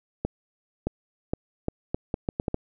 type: accelerating click train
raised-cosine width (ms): 2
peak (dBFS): -12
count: 10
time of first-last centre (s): 0.25-2.544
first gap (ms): 620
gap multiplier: 0.75
effects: none